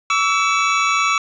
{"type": "tone pair together", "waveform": "25% pulse", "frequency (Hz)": [1135.6, 1318.5], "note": ["C#6", "E6"], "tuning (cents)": [41, 0], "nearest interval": "minor third", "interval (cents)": 259, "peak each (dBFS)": -14, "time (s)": [0.1, 1.18], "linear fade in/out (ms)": 2, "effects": ["resampled to 16000 Hz", "7-bit"]}